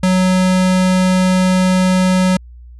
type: tone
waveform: square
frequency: 185 Hz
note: F#3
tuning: in tune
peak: -11 dBFS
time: 0.03-2.37 s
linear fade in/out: 5 ms
effects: added 60 Hz sine -34 dBFS peak until 2.79 s + resampled to 24000 Hz